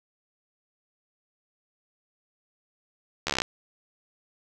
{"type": "slowing click train", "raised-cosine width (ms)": 0.2, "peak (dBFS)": -9, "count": 11, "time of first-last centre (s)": [3.27, 3.419], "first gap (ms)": 13, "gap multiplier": 1.03, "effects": []}